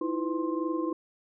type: tone cluster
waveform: sine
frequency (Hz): 318.2 / 341.1 / 502 / 1054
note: D#4 / F4 / B4 / C6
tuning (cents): +39 / -41 / +28 / +12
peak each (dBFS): -30 / -32 / -37 / -37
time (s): 0.01-0.93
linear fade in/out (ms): 5
effects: none